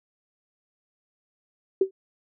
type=tone with exponential decay; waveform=sine; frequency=383.7 Hz; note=G4; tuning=37 cents flat; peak=-13 dBFS; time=1.81-1.91 s; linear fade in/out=5 ms; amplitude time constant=20 ms; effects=none